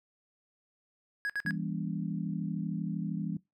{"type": "tone bursts", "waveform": "triangle", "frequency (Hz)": 1661.2, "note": "G#6", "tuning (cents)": 0, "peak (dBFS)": -28, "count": 3, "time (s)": [1.25, 1.508], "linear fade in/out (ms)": 0, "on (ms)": 46, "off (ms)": 60}
{"type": "chord", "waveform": "sine", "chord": "E diminished seventh", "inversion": "none", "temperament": "just", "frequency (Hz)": [164.81, 197.78, 237.3, 284.8], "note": ["E3", "G3", "Bb3", "Db4"], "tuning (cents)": [0, 16, 31, 47], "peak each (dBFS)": [-35, -36, -41, -41], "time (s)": [1.45, 3.37], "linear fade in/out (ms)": 5}
{"effects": ["noise-tail reverb RT60 0.2 s tail -21 dB re dry"]}